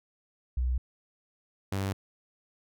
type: tone pair in turn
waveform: sine / sawtooth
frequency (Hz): 62.4 / 97.41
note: B1 / G2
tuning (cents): +19 / -10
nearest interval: minor sixth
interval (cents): 771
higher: second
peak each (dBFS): -25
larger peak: neither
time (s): 0.57-0.78 / 1.72-1.93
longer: neither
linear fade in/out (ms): 5
effects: none